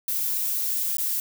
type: noise with dropouts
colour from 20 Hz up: violet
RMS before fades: -26 dBFS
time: 0.08-1.2 s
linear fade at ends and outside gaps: 1 ms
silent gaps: 0.97-0.983 s
effects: none